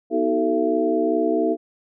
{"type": "tone cluster", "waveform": "sine", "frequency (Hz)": [246.3, 316.7, 379.5, 444.1, 674], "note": ["B3", "D#4", "F#4", "A4", "E5"], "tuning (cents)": [-5, 31, 44, 16, 38], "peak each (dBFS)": [-27, -22, -25, -23, -25], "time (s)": [0.1, 1.57], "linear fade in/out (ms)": 50, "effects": []}